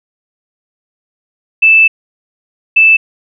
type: tone bursts at uneven times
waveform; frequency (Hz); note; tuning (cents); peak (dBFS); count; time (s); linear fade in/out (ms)
sine; 2637; E7; 0; -3; 2; 1.62-1.88 / 2.76-2.97; 10
effects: none